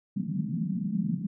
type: band-pass noise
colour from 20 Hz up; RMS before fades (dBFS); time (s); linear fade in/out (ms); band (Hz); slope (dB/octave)
white; -30; 0.16-1.27; 10; 160 to 210; 48
effects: none